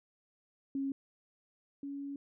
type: tone pair in turn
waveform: sine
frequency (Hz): 273.4 / 280.6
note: C#4 / C#4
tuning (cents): -24 / +21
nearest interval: unison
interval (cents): 45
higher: second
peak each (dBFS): -32 / -38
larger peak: first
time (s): 0.75-0.92 / 1.83-2.16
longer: second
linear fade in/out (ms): 2
effects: none